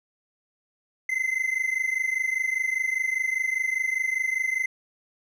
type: tone pair together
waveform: triangle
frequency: 2048 / 2073 Hz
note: C7 / C7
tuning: -38 / -17 cents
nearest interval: unison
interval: 21 cents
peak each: -25 dBFS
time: 1.09-4.66 s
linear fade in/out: 5 ms
effects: none